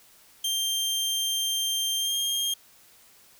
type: tone with pitch glide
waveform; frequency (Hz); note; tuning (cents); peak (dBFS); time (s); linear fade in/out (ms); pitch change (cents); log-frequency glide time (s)
sawtooth; 3170 to 3214; G7 to G7; +19 to +43; -22; 0.44-2.54; 5; +24; 1.98-2.15
effects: white hiss -56 dBFS RMS until 3.39 s